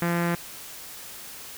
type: tone with low-pass filter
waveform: sawtooth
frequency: 171.6 Hz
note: F3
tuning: 30 cents flat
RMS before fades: -25 dBFS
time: 0.02-0.35 s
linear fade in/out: 2 ms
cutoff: 1900 Hz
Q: 2.1
effects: white hiss -41 dBFS RMS until 1.57 s